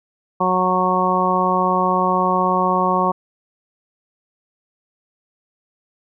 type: harmonic tone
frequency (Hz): 183.8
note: F#3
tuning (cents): -11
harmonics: 1 / 2 / 3 / 4 / 5 / 6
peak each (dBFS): -23 / -24 / -24 / -23 / -21 / -19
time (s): 0.4-3.12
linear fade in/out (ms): 10
effects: none